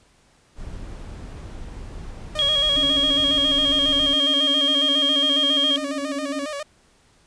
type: noise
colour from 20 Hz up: brown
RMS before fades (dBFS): -35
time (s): 0.55-4.16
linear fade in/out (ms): 50
type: tone with vibrato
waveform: sawtooth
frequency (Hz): 587.3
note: D5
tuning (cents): 0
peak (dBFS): -24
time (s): 2.35-6.63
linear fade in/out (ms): 5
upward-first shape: square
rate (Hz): 7.3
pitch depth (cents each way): 66
type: tone with pitch glide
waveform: sine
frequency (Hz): 3294 to 3226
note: G#7 to G7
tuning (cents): -15 to +49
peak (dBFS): -17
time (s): 2.39-5.76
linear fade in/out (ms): 0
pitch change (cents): -36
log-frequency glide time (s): 2.76-4.06
type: tone with tremolo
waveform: sine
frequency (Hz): 277.2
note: C#4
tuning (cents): 0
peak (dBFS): -23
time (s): 2.76-6.46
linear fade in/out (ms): 20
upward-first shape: sine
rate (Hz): 15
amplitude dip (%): 80
effects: pink hiss -58 dBFS RMS until 7.26 s + resampled to 22050 Hz